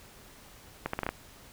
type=accelerating click train; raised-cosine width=0.5 ms; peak=-15 dBFS; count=6; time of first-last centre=0.86-1.09 s; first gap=74 ms; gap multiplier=0.76; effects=pink hiss -53 dBFS RMS until 1.52 s